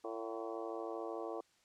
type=harmonic tone with a mistuned harmonic; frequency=113.1 Hz; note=A2; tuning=48 cents sharp; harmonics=3 / 4 / 5 / 6 / 7 / 8 / 9 / 10; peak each=-45 / -44 / -47 / -48 / -49 / -56 / -53 / -52 dBFS; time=0.04-1.41 s; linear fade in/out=5 ms; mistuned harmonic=7; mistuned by=-62 cents; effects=white hiss -71 dBFS RMS until 1.64 s + low-pass 7000 Hz 12 dB/octave